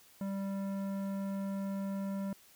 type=tone with tanh clipping; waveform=triangle; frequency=196 Hz; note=G3; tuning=in tune; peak=-36 dBFS; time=0.21-2.33 s; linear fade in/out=2 ms; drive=18 dB; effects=white hiss -61 dBFS RMS until 2.55 s